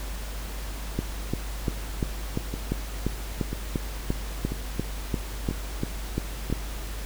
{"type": "two click trains", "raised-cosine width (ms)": 3, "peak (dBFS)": [-17, -12], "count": [5, 17], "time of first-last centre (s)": [[2.54, 6.5], [0.99, 6.526]], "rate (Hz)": [1.01, 2.89], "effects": ["added 50 Hz sine -32 dBFS peak until 7.05 s", "pink hiss -40 dBFS RMS until 7.05 s"]}